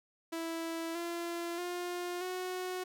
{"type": "tone with pitch steps", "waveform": "sawtooth", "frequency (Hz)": [329.6, 341.6, 354.1, 367], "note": ["E4", "F4", "F4", "F#4"], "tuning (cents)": [0, -38, 24, -14], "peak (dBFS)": -32, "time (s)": [0.32, 2.84], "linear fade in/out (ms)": 10, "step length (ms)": 630, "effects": []}